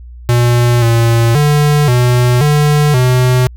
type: tone with pitch steps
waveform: square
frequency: 120.5 / 116 / 147.7 / 123.2 / 148.3 / 126.3 Hz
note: B2 / A#2 / D3 / B2 / D3 / B2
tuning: -42 / -8 / +10 / -4 / +17 / +39 cents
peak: -8 dBFS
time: 0.29-3.47 s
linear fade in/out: 0 ms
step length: 530 ms
effects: added 60 Hz sine -29 dBFS peak until 3.56 s